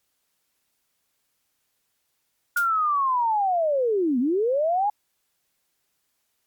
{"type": "linear two-way sweep", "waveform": "sine", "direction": "down then up", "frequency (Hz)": [1438, 233.1, 848], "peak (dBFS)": -19, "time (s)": [2.56, 4.9], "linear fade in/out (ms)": 5, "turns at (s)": 4.19}
{"type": "noise with exponential decay", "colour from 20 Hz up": "blue", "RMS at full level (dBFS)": -28, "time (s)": [2.57, 2.71], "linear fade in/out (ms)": 1, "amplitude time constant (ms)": 29}
{"effects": ["white hiss -73 dBFS RMS until 6.46 s", "MP3 96 kbps"]}